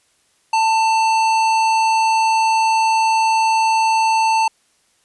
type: tone with tanh clipping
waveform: sine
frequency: 890 Hz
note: A5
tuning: 20 cents sharp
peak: -15 dBFS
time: 0.53-4.48 s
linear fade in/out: 5 ms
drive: 17 dB
effects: white hiss -60 dBFS RMS until 5.04 s + resampled to 24000 Hz